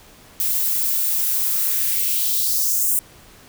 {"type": "noise with high-pass filter sweep", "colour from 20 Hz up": "violet", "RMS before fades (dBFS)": -20, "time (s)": [0.4, 2.99], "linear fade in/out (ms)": 0, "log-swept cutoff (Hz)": [220, 9000], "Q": 2.3, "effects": ["pink hiss -47 dBFS RMS until 3.48 s"]}